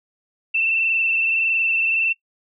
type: tone with frequency modulation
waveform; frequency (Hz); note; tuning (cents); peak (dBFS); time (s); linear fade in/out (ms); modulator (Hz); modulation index
sine; 2672; E7; +23; -17; 0.54-2.13; 10; 21.6; 2.4
effects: noise-tail reverb RT60 0.1 s tail -19 dB re dry